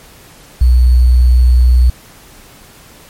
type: tone with sample-and-hold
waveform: sine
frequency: 61.74 Hz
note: B1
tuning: in tune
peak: -4 dBFS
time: 0.61-1.9 s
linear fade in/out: 5 ms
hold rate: 4410 Hz
effects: pink hiss -40 dBFS RMS until 3.09 s + MP3 64 kbps